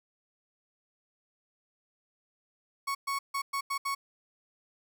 35% pulse tone bursts at uneven times, 1108.7 Hz, C#6, in tune, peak -28 dBFS, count 6, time 2.87-2.95 / 3.07-3.19 / 3.34-3.42 / 3.53-3.61 / 3.7-3.78 / 3.85-3.95 s, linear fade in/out 10 ms, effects none

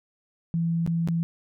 sine tone with dropouts, 167 Hz, E3, 23 cents sharp, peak -22 dBFS, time 0.54-1.23 s, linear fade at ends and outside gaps 0 ms, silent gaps 0.864-0.875 / 1.075-1.086 s, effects none

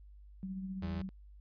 sine tone with tremolo, 190 Hz, F#3, 46 cents sharp, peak -36 dBFS, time 0.43-1.09 s, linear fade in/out 0 ms, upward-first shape triangle, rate 15 Hz, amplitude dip 45%
35% pulse tone, 82.41 Hz, E2, in tune, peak -36 dBFS, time 0.82-1.02 s, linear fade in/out 5 ms
effects added 50 Hz sine -52 dBFS peak until 1.4 s + resampled to 11025 Hz

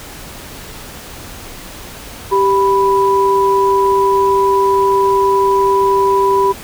sine tone pair together, 391.6 / 987.8 Hz, G4 / B5, -2 / 0 cents, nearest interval octave + major third, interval 1602 cents, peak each -12 dBFS, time 2.31-6.53 s, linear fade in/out 20 ms, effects pink hiss -32 dBFS RMS until 6.63 s

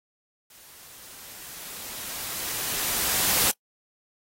white noise with level ramp, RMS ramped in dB -51 to -21 dBFS, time 0.5-3.51 s, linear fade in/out 5 ms, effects noise-tail reverb RT60 0.1 s tail -24 dB re dry + AAC 48 kbps

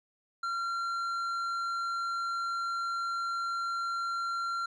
triangle tone with tanh clipping, 1373 Hz, F6, 30 cents flat, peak -32 dBFS, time 0.43-4.66 s, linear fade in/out 5 ms, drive 12 dB, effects none

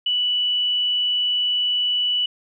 sine tone, 2960 Hz, F#7, in tune, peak -18 dBFS, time 0.06-2.26 s, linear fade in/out 5 ms, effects none

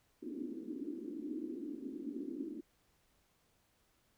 white band-pass noise, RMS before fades -43 dBFS, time 0.22-2.61 s, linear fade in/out 10 ms, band 250 to 330 Hz, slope 48 dB/octave, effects pink hiss -74 dBFS RMS until 4.17 s

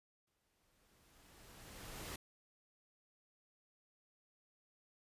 pink noise with exponential growth, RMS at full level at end -45 dBFS, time 0.27-2.16 s, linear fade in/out 5 ms, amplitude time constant 410 ms, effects resampled to 32000 Hz

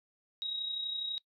sine tone with amplitude modulation, 3806 Hz, A#7, 35 cents sharp, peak -32 dBFS, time 0.42-1.18 s, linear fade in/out 0 ms, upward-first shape sine, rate 32.1 Hz, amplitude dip 50%, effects noise-tail reverb RT60 0.1 s tail -22 dB re dry

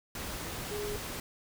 sine tone in noise, 415.3 Hz, G#4, in tune, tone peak -35 dBFS, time 0.71-0.96 s, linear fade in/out 2 ms, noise pink, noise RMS -39 dBFS, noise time 0.15-1.2 s, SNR +1 dB, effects none

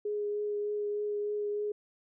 sine tone with vibrato, 415.3 Hz, G#4, in tune, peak -30 dBFS, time 0.05-1.72 s, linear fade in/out 5 ms, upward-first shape triangle, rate 3.3 Hz, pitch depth 13 cents each way, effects none

